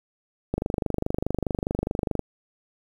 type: click train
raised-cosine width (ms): 2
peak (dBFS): -11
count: 42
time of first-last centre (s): 0.54-2.193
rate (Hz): 24.8
effects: 8-bit